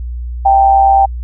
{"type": "tone with amplitude modulation", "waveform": "sine", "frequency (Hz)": 784, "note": "G5", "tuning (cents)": 0, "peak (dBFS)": -3, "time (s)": [0.45, 1.06], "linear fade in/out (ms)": 10, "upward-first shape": "sine", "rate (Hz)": 129, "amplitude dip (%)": 50, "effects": ["added 60 Hz sine -19 dBFS peak until 1.23 s"]}